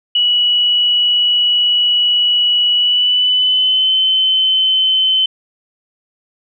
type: tone with pitch glide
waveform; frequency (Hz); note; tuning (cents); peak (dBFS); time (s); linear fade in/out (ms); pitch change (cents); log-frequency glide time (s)
sine; 2934 to 3062; F#7 to G7; -15 to -41; -10; 0.15-5.26; 5; +74; 2.74-3.93
effects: none